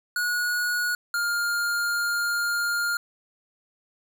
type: tone pair in turn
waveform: square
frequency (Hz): 1454 / 1408.5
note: F#6 / F6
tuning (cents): -31 / +14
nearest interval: minor second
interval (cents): 55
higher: first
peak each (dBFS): -24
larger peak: neither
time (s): 0.16-0.95 / 1.14-2.97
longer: second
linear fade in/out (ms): 2
effects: none